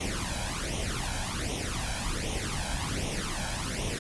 pink noise with flanger, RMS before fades -32 dBFS, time 0-3.99 s, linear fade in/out 10 ms, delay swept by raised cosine 0.32 to 1.28 ms, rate 1.3 Hz, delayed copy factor +0.7, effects resampled to 24000 Hz

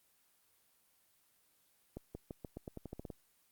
accelerating click train, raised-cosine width 2 ms, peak -30 dBFS, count 12, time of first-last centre 1.97-3.102 s, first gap 180 ms, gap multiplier 0.88, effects white hiss -72 dBFS RMS until 3.51 s + Opus 24 kbps

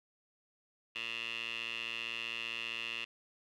15% pulse tone with band-pass filter, 115.3 Hz, A#2, 19 cents flat, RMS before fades -40 dBFS, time 0.95-3.05 s, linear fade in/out 10 ms, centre 2800 Hz, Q 7.5, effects none

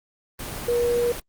sine tone in noise, 478.6 Hz, A#4, 46 cents sharp, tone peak -19 dBFS, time 0.68-1.12 s, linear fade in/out 5 ms, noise pink, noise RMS -33 dBFS, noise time 0.39-1.2 s, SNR +11 dB, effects Opus 24 kbps

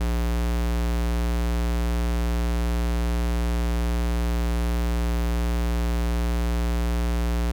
square tone, 58.7 Hz, A#1, 13 cents sharp, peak -22 dBFS, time 0-7.52 s, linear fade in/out 10 ms, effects none

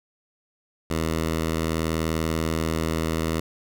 10% pulse tone, 80.6 Hz, E2, 38 cents flat, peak -15 dBFS, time 0.9-3.4 s, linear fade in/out 5 ms, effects none

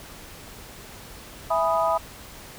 sine chord, E major seventh, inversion none, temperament equal, 659.3 / 830.6 / 987.8 / 1244.5 Hz, E5 / G#5 / B5 / D#6, 0 / 0 / 0 / 0 cents, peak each -23 / -28 / -25 / -26 dBFS, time 1.5-1.98 s, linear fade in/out 10 ms, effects pink hiss -43 dBFS RMS until 2.58 s

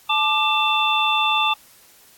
sine tone cluster, 866 / 1187 / 2682 / 3535 Hz, A5 / D6 / E7 / A7, -28 / +18 / +29 / +7 cents, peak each -22 dBFS, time 0.09-1.54 s, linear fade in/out 10 ms, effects white hiss -51 dBFS RMS until 2.17 s + AAC 64 kbps

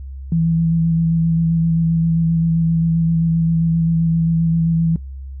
sine tone with vibrato, 164.81 Hz, E3, in tune, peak -13 dBFS, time 0.32-4.96 s, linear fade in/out 2 ms, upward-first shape square, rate 7.6 Hz, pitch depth 14 cents each way, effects noise-tail reverb RT60 0.1 s tail -20 dB re dry + added 67 Hz sine -28 dBFS peak until 5.4 s

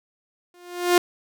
sawtooth tone with exponential growth, 353.5 Hz, F4, 21 cents sharp, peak -8 dBFS, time 0.54-0.98 s, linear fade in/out 2 ms, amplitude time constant 94 ms, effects none

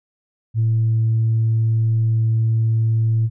sine tone, 112.4 Hz, A2, 37 cents sharp, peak -13 dBFS, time 0.54-3.3 s, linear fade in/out 50 ms, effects tanh soft clip ceiling -11 dBFS

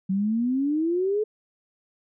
sine exponential sweep, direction up, 186.3 to 436.6 Hz, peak -21 dBFS, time 0.09-1.24 s, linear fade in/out 10 ms, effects none

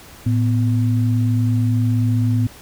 sine tone pair together, 111.36 / 250 Hz, A2 / B3, +21 / +21 cents, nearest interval octave + major second, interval 1400 cents, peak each -15 / -21 dBFS, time 0.26-2.47 s, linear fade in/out 5 ms, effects pink hiss -42 dBFS RMS until 2.61 s

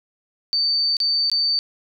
sine tone with dropouts, 4576 Hz, D8, 46 cents flat, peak -17 dBFS, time 0.53-1.59 s, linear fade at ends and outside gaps 0 ms, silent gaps 0.968-1.002 / 1.299-1.316 s, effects none

